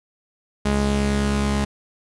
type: tone pair together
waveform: sawtooth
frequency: 69.31 / 207.7 Hz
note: C#2 / G#3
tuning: 0 / 0 cents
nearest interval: octave + perfect fifth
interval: 1900 cents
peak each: -18 dBFS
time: 0.65-1.65 s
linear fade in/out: 10 ms
effects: resampled to 24000 Hz